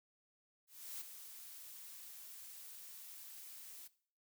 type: noise with ADSR envelope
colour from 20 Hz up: blue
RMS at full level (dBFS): -45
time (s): 0.67-3.88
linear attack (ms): 340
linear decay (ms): 10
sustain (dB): -8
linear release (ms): 13
effects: noise-tail reverb RT60 0.5 s tail -18 dB re dry